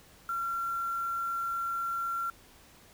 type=tone with quantisation; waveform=sine; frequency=1368 Hz; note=F6; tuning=36 cents flat; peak=-30 dBFS; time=0.29-2.3 s; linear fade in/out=2 ms; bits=8; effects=pink hiss -57 dBFS RMS until 2.93 s